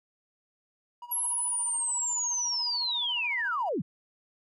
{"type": "tone with tremolo", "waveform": "triangle", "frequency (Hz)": 962, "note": "B5", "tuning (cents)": -46, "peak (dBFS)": -36, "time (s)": [1.02, 3.69], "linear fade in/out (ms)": 2, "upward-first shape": "sine", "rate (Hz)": 14, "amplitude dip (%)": 80}
{"type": "linear sweep", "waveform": "sine", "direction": "down", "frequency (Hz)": [11380, 116.54], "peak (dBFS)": -27, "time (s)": [1.11, 3.82], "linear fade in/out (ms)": 10}
{"effects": []}